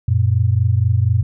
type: tone pair together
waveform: sine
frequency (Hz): 93 / 117.17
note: F#2 / A#2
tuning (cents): +9 / +9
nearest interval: major third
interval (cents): 400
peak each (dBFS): -15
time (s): 0.08-1.23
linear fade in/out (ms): 5
effects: none